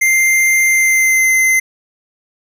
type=tone with pitch glide; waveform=square; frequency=2095 to 2065 Hz; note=C7 to C7; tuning=+2 to -23 cents; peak=-10 dBFS; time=0.01-1.6 s; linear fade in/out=10 ms; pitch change=-25 cents; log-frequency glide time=0.64-1.32 s; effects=none